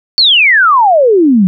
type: exponential sweep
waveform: sine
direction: down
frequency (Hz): 4553 to 177.4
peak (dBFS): -4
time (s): 0.18-1.47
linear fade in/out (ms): 0
effects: none